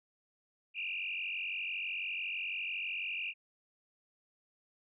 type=tone with frequency modulation; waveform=sine; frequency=2595 Hz; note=E7; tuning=28 cents flat; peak=-35 dBFS; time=0.74-3.34 s; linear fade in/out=50 ms; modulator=46 Hz; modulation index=4.9; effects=none